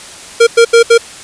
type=tone bursts at uneven times; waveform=square; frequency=465 Hz; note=A#4; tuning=4 cents flat; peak=-3 dBFS; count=4; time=0.4-0.47 / 0.57-0.65 / 0.73-0.83 / 0.9-0.98 s; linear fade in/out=10 ms; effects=white hiss -31 dBFS RMS until 1.23 s + resampled to 22050 Hz